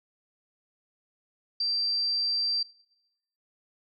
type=tone; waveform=sine; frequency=4699 Hz; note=D8; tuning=in tune; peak=-25 dBFS; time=1.6-2.63 s; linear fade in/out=5 ms; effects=noise-tail reverb RT60 0.9 s tail -23 dB re dry